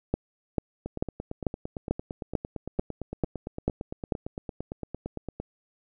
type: two click trains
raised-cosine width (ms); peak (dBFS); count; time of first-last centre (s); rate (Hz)
2; -20 / -11; 41 / 10; 0.86-5.4 / 0.14-4.122; 8.81 / 2.26
effects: none